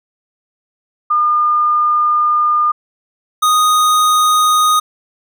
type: tone pair in turn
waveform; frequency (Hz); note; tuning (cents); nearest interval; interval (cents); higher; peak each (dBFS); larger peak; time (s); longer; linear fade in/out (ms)
sine / square; 1211 / 1242.2; D#6 / D#6; -47 / -3; unison; 44; second; -10; neither; 1.1-2.72 / 3.42-4.8; first; 10
effects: none